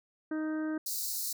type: harmonic tone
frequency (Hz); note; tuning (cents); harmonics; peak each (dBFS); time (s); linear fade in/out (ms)
311.2; D#4; 0; 1 / 2 / 3 / 4 / 5 / 6; -31 / -43 / -52 / -49 / -45 / -55; 0.31-0.78; 5
type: high-pass noise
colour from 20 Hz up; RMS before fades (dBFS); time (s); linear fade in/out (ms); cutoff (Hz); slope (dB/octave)
white; -35; 0.86-1.33; 5; 4000; 96
effects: none